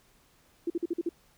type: tone bursts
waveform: sine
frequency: 340 Hz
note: F4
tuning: 46 cents flat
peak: -26 dBFS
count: 6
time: 0.67-1.091 s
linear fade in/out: 5 ms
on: 31 ms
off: 47 ms
effects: pink hiss -64 dBFS RMS until 1.37 s